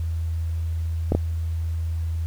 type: clicks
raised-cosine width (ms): 2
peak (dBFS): -7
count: 2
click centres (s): 1.121 / 1.15
effects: added 82 Hz sine -23 dBFS peak until 2.26 s + pink hiss -51 dBFS RMS until 2.26 s